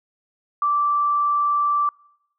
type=tone; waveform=sine; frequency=1168 Hz; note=D6; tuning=10 cents flat; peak=-17 dBFS; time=0.62-1.89 s; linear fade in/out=2 ms; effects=noise-tail reverb RT60 0.8 s tail -25 dB re dry